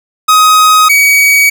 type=tone pair in turn; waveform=45% pulse; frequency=1259 / 2263 Hz; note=D#6 / C#7; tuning=+20 / +35 cents; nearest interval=minor seventh; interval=1015 cents; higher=second; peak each=-3 / -4 dBFS; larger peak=first; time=0.28-0.89 / 0.89-1.5 s; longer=neither; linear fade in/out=10 ms; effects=none